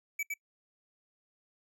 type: tone with echo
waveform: square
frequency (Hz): 2295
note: D7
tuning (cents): -40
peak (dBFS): -32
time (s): 0.19-0.23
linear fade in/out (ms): 5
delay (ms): 110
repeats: 1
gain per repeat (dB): -2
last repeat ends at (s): 0.34
effects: noise-tail reverb RT60 0.1 s tail -22 dB re dry